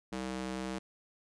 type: tone with high-pass filter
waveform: square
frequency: 64.2 Hz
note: C2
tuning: 32 cents flat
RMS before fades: -38 dBFS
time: 0.12-0.79 s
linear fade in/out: 10 ms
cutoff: 220 Hz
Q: 1.1
effects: resampled to 22050 Hz